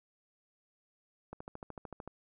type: click train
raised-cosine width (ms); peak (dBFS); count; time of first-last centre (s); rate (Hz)
1; -29; 11; 1.33-2.076; 13.4
effects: none